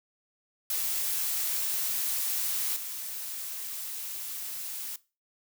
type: noise with level steps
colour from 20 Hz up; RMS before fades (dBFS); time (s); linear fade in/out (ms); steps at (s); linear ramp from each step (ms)
blue; -30 / -37; 0.7-4.96; 2; 2.76; 5
effects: noise-tail reverb RT60 0.3 s tail -19 dB re dry